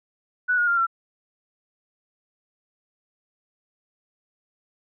sine tone with pitch steps, 1480 / 1437 / 1395.3 / 1354.8 Hz, F#6 / F6 / F6 / E6, 0 / +49 / -2 / +47 cents, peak -18 dBFS, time 0.48-0.868 s, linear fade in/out 20 ms, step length 97 ms, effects none

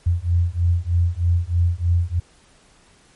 sine beating tone pair, 85 / 88.2 Hz, F2 / F2, -46 / +18 cents, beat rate 3.2 Hz, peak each -19 dBFS, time 0.06-2.2 s, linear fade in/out 10 ms, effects pink hiss -54 dBFS RMS until 3.15 s + MP3 48 kbps

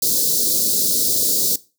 white band-stop noise, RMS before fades -18 dBFS, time 0.02-1.56 s, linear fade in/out 5 ms, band 540 to 4000 Hz, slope 48 dB/octave, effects noise-tail reverb RT60 0.3 s tail -19 dB re dry + high-pass 150 Hz 12 dB/octave

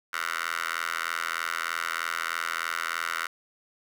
10% pulse tone with high-pass filter, 83.2 Hz, E2, 17 cents sharp, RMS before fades -31 dBFS, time 0.13-3.27 s, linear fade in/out 5 ms, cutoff 1500 Hz, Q 4.3, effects none

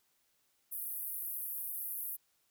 white band-pass noise, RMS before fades -40 dBFS, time 0.71-2.17 s, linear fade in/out 20 ms, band 11000 to 16000 Hz, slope 48 dB/octave, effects white hiss -75 dBFS RMS until 2.5 s

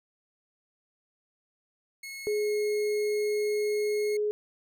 sawtooth tone with pitch glide, 2179 to 2163 Hz, C#7 to C#7, -30 to -43 cents, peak -35 dBFS, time 2.03-4.17 s, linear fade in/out 5 ms, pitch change -13 cents, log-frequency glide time 2.31-2.54 s
sine tone, 420 Hz, G#4, 19 cents sharp, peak -25 dBFS, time 2.27-4.31 s, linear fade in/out 0 ms
effects none

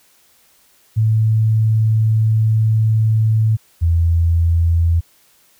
sine tone pair in turn, 110.1 / 83.88 Hz, A2 / E2, +2 / +31 cents, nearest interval perfect fourth, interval 471 cents, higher first, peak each -11 dBFS, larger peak neither, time 0.96-3.57 / 3.81-5.01 s, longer first, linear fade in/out 20 ms, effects white hiss -54 dBFS RMS until 5.59 s

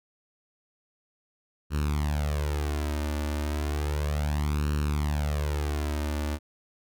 sawtooth tone with flanger, 74 Hz, D2, 14 cents sharp, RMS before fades -28 dBFS, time 1.7-6.39 s, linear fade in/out 50 ms, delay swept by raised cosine 0.71 to 3.41 ms, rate 0.33 Hz, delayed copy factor +0.8, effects none

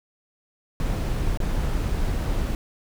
brown noise with dropouts, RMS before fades -24 dBFS, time 0.8-2.55 s, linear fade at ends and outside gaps 1 ms, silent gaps 1.374-1.402 s, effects none

